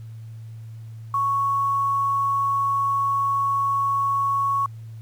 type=tone with quantisation; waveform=sine; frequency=1108.7 Hz; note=C#6; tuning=in tune; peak=-19 dBFS; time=1.14-4.66 s; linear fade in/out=2 ms; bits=8; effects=added 112 Hz sine -35 dBFS peak until 5.01 s + pink hiss -60 dBFS RMS until 5.01 s